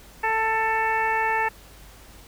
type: harmonic tone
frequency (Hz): 443.5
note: A4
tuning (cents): +14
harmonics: 1 / 2 / 3 / 4 / 5 / 6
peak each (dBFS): -31 / -23 / -33 / -26 / -31 / -34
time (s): 0.23-1.49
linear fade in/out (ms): 10
effects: added 50 Hz sine -49 dBFS peak until 2.27 s + pink hiss -49 dBFS RMS until 2.27 s